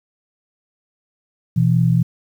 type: tone pair together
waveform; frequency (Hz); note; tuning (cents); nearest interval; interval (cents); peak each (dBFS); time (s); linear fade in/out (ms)
sine; 123.47 / 166.89; B2 / E3; 0 / +22; perfect fourth; 522; -15; 1.56-2.03; 10
effects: 8-bit